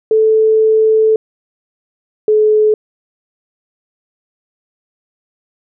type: tone pair in turn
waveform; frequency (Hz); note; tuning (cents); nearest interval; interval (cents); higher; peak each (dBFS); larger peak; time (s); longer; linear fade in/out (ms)
sine; 438.2 / 428.4; A4 / A4; -7 / -46; unison; 39; first; -7; neither; 0.11-1.16 / 2.28-2.74; first; 2
effects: none